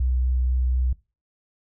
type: tone with vibrato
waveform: sine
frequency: 63 Hz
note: B1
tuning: 35 cents sharp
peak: -19 dBFS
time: 0-0.93 s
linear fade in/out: 5 ms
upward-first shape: sine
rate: 4.1 Hz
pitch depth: 9 cents each way
effects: noise-tail reverb RT60 0.3 s tail -21 dB re dry